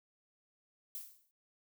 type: noise with exponential decay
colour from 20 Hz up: violet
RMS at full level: -41 dBFS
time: 0.95-1.31 s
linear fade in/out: 0 ms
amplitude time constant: 77 ms
effects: noise-tail reverb RT60 0.1 s tail -20 dB re dry